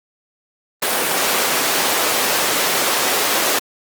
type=high-pass noise; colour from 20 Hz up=pink; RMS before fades=-18 dBFS; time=0.82-3.59 s; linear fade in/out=5 ms; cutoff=430 Hz; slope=12 dB/octave; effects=Opus 32 kbps